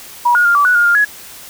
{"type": "tone with pitch steps", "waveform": "sine", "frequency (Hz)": [963, 1438, 1400, 1154, 1475, 1419, 1404, 1680], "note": ["B5", "F#6", "F6", "D6", "F#6", "F6", "F6", "G#6"], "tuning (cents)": [-44, -50, 4, -31, -6, 27, 9, 19], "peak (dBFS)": -8, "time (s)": [0.25, 1.05], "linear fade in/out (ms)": 10, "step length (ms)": 100, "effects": ["white hiss -35 dBFS RMS until 1.49 s"]}